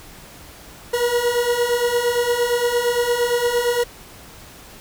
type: beating tone pair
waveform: 40% pulse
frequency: 474.8 / 483.5 Hz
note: A#4 / B4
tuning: +32 / -37 cents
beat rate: 8.7 Hz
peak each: -22 / -18 dBFS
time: 0.93-3.84 s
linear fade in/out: 10 ms
effects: pink hiss -42 dBFS RMS until 4.8 s